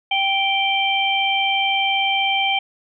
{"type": "harmonic tone", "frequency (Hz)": 783, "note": "G5", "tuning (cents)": -2, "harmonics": [1, 3, 4], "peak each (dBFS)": [-21, -21, -21], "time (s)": [0.11, 2.59], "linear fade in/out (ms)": 5, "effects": []}